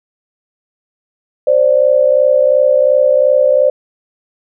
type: tone pair together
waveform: sine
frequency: 524.5 / 587.3 Hz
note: C5 / D5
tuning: +4 / 0 cents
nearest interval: major second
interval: 196 cents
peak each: -10 dBFS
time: 1.47-3.7 s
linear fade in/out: 5 ms
effects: none